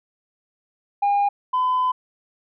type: tone pair in turn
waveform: sine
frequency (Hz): 810 / 1011.6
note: G#5 / B5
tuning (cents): -43 / +41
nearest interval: major third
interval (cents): 384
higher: second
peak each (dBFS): -14 / -16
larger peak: first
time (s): 1.02-1.29 / 1.53-1.92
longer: second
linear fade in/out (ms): 10
effects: tanh soft clip ceiling -15 dBFS